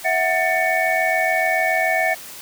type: tone cluster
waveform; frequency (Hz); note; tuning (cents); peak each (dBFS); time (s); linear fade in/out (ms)
sine; 653 / 740 / 1779 / 2232; E5 / F#5 / A6 / C#7; -17 / 0 / +19 / +11; -22; 0.04-2.15; 20
effects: white hiss -37 dBFS RMS until 2.41 s + high-pass 80 Hz 12 dB/octave